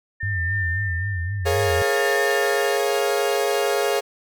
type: tone with tremolo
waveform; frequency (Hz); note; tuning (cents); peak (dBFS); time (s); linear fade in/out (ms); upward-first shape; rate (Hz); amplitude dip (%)
sine; 1799; A6; +38; -22; 0.2-2.78; 10; triangle; 0.63; 85
type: tone with vibrato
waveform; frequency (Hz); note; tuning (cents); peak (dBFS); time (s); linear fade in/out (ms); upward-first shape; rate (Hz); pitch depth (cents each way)
sine; 92.4; F#2; -2; -23; 0.23-1.82; 0; sine; 3.8; 170
type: chord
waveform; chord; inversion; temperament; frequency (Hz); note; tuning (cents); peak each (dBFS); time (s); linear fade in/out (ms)
40% pulse; Bb minor seventh; third; equal with one note detuned; 415.3 / 466.2 / 549.3 / 698.5; Ab4 / Bb4 / Db5 / F5; 0 / 0 / -16 / 0; -22 / -26 / -24 / -26; 1.45-4.01; 20
effects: none